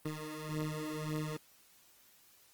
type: beating tone pair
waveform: 20% pulse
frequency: 153.1 / 154.9 Hz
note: D#3 / D#3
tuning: -28 / -7 cents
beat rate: 1.8 Hz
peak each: -34 / -35 dBFS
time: 0.05-1.37 s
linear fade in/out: 5 ms
effects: white hiss -64 dBFS RMS until 2.53 s + Opus 24 kbps